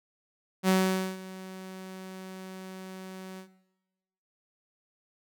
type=tone with ADSR envelope; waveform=sawtooth; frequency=188 Hz; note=F#3; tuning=28 cents sharp; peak=-16 dBFS; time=0.63-3.48 s; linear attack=56 ms; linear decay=480 ms; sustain=-20 dB; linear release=97 ms; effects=noise-tail reverb RT60 1.0 s tail -17 dB re dry